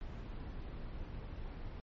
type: noise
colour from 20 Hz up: brown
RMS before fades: -44 dBFS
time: 0.01-1.8 s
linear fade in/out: 0 ms
effects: low-pass 4000 Hz 12 dB/octave + MP3 32 kbps